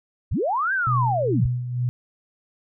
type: linear two-way sweep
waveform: sine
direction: up then down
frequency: 35.54 to 1620 to 35.54 Hz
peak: -20 dBFS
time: 0.31-1.47 s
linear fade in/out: 10 ms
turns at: 0.73 s
type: tone with tremolo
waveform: sine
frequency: 123.47 Hz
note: B2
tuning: in tune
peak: -19 dBFS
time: 0.87-1.89 s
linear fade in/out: 0 ms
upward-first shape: sine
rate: 2.2 Hz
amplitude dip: 60%
effects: none